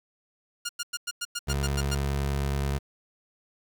10% pulse tone bursts, 1414 Hz, F6, 21 cents sharp, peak -21 dBFS, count 10, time 0.65-1.952 s, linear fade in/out 10 ms, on 42 ms, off 98 ms
25% pulse tone, 69.6 Hz, C#2, 8 cents sharp, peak -22 dBFS, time 1.47-2.79 s, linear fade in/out 20 ms
effects 9-bit

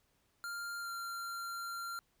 square tone with pitch glide, 1396.9 to 1380.1 Hz, F6 to F6, 0 to -21 cents, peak -40 dBFS, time 0.44-1.99 s, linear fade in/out 0 ms, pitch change -21 cents, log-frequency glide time 0.8-0.9 s, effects pink hiss -75 dBFS RMS until 2.2 s

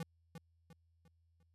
square tone with echo, 164.81 Hz, E3, in tune, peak -39 dBFS, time 0-0.03 s, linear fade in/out 2 ms, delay 350 ms, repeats 4, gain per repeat -8 dB, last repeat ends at 1.43 s, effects added 83 Hz sine -70 dBFS peak until 1.54 s + resampled to 32000 Hz

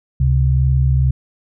sine tone pair together, 69.9 / 131.95 Hz, C#2 / C3, +15 / +15 cents, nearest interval major seventh, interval 1100 cents, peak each -14 dBFS, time 0.2-1.11 s, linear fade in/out 5 ms, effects none

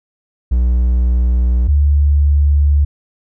triangle / sine tone pair in turn, 61.1 / 72.39 Hz, B1 / D2, -18 / -24 cents, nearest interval minor third, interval 294 cents, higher second, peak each -8 dBFS, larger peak neither, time 0.51-1.68 / 1.68-2.85 s, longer neither, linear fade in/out 10 ms, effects none

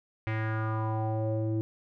square tone with low-pass filter sweep, 110 Hz, A2, in tune, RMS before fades -30 dBFS, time 0.27-1.61 s, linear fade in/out 0 ms, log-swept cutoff 2200 to 370 Hz, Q 3.7, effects none

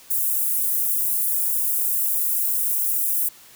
white high-pass noise, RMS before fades -22 dBFS, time 0.1-3.29 s, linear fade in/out 10 ms, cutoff 10000 Hz, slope 24 dB/octave, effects white hiss -48 dBFS RMS until 3.55 s

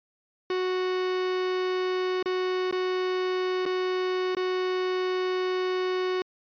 45% pulse tone with dropouts, 369 Hz, F#4, 5 cents flat, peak -25 dBFS, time 0.5-6.22 s, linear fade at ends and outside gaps 2 ms, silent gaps 2.227-2.258 / 2.712-2.725 / 3.655-3.661 / 4.35-4.368 s, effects resampled to 11025 Hz

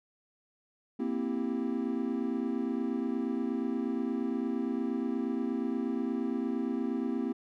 triangle chord, C dominant seventh, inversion third, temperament equal, 233.1 / 261.6 / 329.6 / 392 Hz, Bb3 / C4 / E4 / G4, 0 / 0 / 0 / 0 cents, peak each -32 / -31 / -35 / -37 dBFS, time 0.99-7.33 s, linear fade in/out 10 ms, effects none

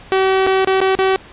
sawtooth tone with dropouts, 381.5 Hz, G4, 47 cents flat, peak -8 dBFS, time 0.12-1.16 s, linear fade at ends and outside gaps 0 ms, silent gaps 0.466-0.471 / 0.647-0.673 / 0.804-0.814 / 0.952-0.989 s, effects pink hiss -40 dBFS RMS until 1.32 s + resampled to 8000 Hz

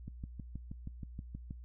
click train, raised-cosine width 5 ms, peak -30 dBFS, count 10, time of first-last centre 0.08-1.509 s, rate 6.3 Hz, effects noise-tail reverb RT60 0.1 s tail -21 dB re dry + added 60 Hz sine -46 dBFS peak until 1.64 s

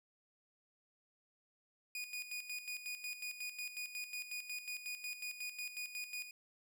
sawtooth tone with tremolo, 2464 Hz, D#7, 17 cents flat, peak -37 dBFS, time 1.95-6.31 s, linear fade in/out 2 ms, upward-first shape square, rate 5.5 Hz, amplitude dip 65%, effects none

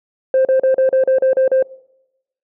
sine tone bursts, 525 Hz, C5, 6 cents sharp, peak -8 dBFS, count 9, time 0.34-1.626 s, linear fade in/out 2 ms, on 110 ms, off 37 ms, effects noise-tail reverb RT60 0.9 s tail -24 dB re dry + tanh soft clip ceiling -8 dBFS

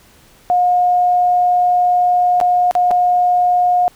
sine tone with dropouts, 717 Hz, F5, 45 cents sharp, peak -10 dBFS, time 0.5-3.88 s, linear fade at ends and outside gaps 0 ms, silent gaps 2.402-2.412 / 2.711-2.752 / 2.908-2.913 s, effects pink hiss -48 dBFS RMS until 3.95 s

